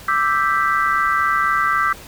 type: chord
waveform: sine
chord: E minor seventh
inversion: third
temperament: equal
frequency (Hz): 1174.7 / 1318.5 / 1568 / 1975.5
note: D6 / E6 / G6 / B6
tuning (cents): 0 / 0 / 0 / 0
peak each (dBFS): -19 / -20 / -21 / -24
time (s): 0.08-1.93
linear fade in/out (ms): 5
effects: pink hiss -39 dBFS RMS until 2.07 s